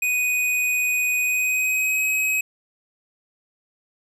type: tone with pitch glide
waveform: square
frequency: 2489 to 2540 Hz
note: D#7 to D#7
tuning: 0 to +35 cents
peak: -20 dBFS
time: 0.02-2.41 s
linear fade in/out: 5 ms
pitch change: +35 cents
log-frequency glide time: 1.2-2.04 s
effects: none